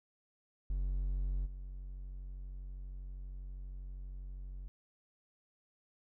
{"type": "tone with level steps", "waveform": "triangle", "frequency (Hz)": 46.25, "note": "F#1", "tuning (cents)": 0, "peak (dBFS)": [-30, -40], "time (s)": [0.7, 4.68], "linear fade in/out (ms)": 0, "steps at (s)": 1.45, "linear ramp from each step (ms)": 20, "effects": []}